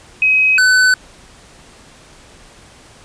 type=tone pair in turn; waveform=sine / square; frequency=2536 / 1507.9 Hz; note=D#7 / F#6; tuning=+32 / +32 cents; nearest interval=major sixth; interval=900 cents; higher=first; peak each=-9 dBFS; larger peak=neither; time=0.22-0.58 / 0.58-0.94 s; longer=neither; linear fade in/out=2 ms; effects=pink hiss -43 dBFS RMS until 3.04 s + resampled to 22050 Hz